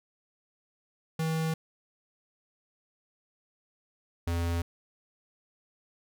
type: tone pair in turn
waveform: square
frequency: 160.5 / 85.02 Hz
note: E3 / F2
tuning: -46 / -46 cents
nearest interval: major seventh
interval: 1100 cents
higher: first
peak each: -28 dBFS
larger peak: neither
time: 1.19-1.54 / 4.27-4.62 s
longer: neither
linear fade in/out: 5 ms
effects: none